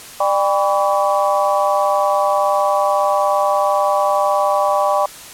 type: harmonic tone with a mistuned harmonic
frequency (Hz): 198.8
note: G3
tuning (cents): +25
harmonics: 3 / 4 / 5 / 6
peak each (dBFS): -17 / -18 / -21 / -20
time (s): 0.2-5.06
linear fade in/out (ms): 5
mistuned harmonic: 6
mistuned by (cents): -84
effects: white hiss -36 dBFS RMS until 5.33 s + low-pass 12000 Hz 12 dB/octave